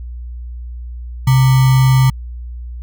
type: tone with sample-and-hold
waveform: sine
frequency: 130.81 Hz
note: C3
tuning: in tune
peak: -7 dBFS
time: 1.27-2.1 s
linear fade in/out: 5 ms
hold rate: 1050 Hz
effects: added 60 Hz sine -25 dBFS peak until 2.82 s